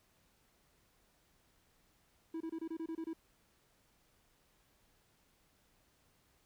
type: tone bursts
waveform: triangle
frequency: 325.6 Hz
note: E4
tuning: 21 cents flat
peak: -36 dBFS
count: 9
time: 2.34-3.133 s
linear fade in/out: 5 ms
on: 65 ms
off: 26 ms
effects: pink hiss -72 dBFS RMS until 6.45 s